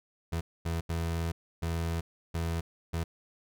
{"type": "tone bursts at uneven times", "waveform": "30% pulse", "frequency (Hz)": 83.2, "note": "E2", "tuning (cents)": 17, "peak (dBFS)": -27, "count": 6, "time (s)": [[0.32, 0.41], [0.65, 0.81], [0.89, 1.32], [1.62, 2.01], [2.34, 2.61], [2.93, 3.04]], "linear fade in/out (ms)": 10, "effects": []}